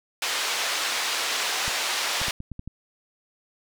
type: band-pass noise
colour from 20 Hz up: white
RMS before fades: -27 dBFS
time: 0.22-2.31 s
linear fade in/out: 2 ms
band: 570 to 4900 Hz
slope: 12 dB/octave
type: clicks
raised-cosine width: 5 ms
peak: -23 dBFS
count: 7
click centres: 1.68 / 2.216 / 2.283 / 2.404 / 2.517 / 2.594 / 2.676 s
effects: none